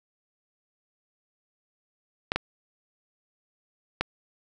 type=clicks; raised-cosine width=0.3 ms; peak=-8 dBFS; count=3; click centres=2.319 / 2.36 / 4.01 s; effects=none